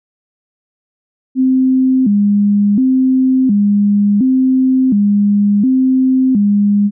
sine tone with vibrato, 230.4 Hz, A#3, 20 cents flat, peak -8 dBFS, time 1.35-6.91 s, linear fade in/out 50 ms, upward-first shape square, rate 0.7 Hz, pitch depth 210 cents each way, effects none

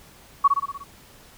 sine tone with echo, 1123 Hz, C#6, 22 cents sharp, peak -11 dBFS, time 0.44-0.48 s, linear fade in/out 10 ms, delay 60 ms, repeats 6, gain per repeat -4 dB, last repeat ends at 0.84 s, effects pink hiss -50 dBFS RMS until 1.37 s

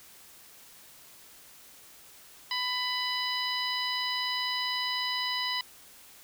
harmonic tone, 996 Hz, B5, 14 cents sharp, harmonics 1 / 2 / 3 / 4 / 5, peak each -35 / -35 / -35 / -35 / -35 dBFS, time 2.51-5.61 s, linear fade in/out 2 ms, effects white hiss -53 dBFS RMS until 6.23 s

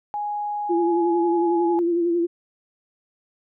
sine tone with pitch glide, 830 to 841.6 Hz, G#5 to G#5, -1 to +23 cents, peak -24 dBFS, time 0.14-1.79 s, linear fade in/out 0 ms, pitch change +24 cents, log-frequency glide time 0.75-0.94 s
sine tone with vibrato, 342.9 Hz, F4, 32 cents flat, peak -18 dBFS, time 0.69-2.27 s, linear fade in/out 20 ms, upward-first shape sine, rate 11 Hz, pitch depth 40 cents each way
effects none

